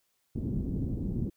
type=low-pass noise; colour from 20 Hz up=white; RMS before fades=-32 dBFS; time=0.35-1.3 s; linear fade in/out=10 ms; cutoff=260 Hz; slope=24 dB/octave; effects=white hiss -75 dBFS RMS until 1.36 s